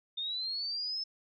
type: linear sweep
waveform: sine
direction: up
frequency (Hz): 3607 to 5274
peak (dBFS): -33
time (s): 0.17-1.04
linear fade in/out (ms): 10
effects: none